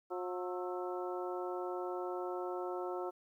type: harmonic tone with a mistuned harmonic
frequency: 180 Hz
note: F#3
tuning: 47 cents flat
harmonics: 2 / 3 / 4 / 5 / 6 / 7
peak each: -39 / -44 / -44 / -47 / -51 / -47 dBFS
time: 0.1-3.11 s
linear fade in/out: 20 ms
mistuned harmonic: 7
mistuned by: +81 cents
effects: 12-bit